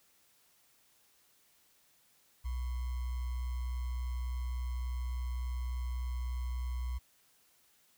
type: tone with sample-and-hold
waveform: sine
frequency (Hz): 61.74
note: B1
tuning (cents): 0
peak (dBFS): -33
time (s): 2.44-6.99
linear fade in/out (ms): 20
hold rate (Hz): 1050
effects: white hiss -68 dBFS RMS until 7.97 s